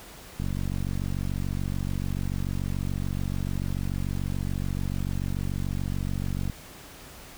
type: click train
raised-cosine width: 5 ms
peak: -18 dBFS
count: 287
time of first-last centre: 0.4-6.498 s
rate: 46.9 Hz
effects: pink hiss -46 dBFS RMS until 7.37 s